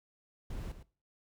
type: noise with echo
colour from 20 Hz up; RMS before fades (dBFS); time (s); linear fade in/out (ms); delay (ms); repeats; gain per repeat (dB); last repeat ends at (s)
brown; -40; 0.5-0.72; 5; 110; 1; -10; 0.83
effects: noise-tail reverb RT60 0.4 s tail -20 dB re dry